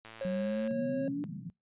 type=click train; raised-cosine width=0.3 ms; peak=-32 dBFS; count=71; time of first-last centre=0.05-0.675 s; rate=112 Hz
type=tone with pitch glide; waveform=triangle; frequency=544 to 547.2 Hz; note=C#5 to C#5; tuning=-33 to -23 cents; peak=-31 dBFS; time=0.21-1.08 s; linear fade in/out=2 ms; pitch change=+10 cents; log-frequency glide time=0.56-0.8 s
type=exponential sweep; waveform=sine; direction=up; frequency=185 to 293.7 Hz; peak=-32 dBFS; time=0.25-1.24 s; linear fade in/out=0 ms
type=band-pass noise; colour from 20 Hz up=pink; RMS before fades=-42 dBFS; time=0.71-1.5 s; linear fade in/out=0 ms; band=140 to 220 Hz; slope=48 dB/octave
effects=noise-tail reverb RT60 0.2 s tail -26 dB re dry + resampled to 8000 Hz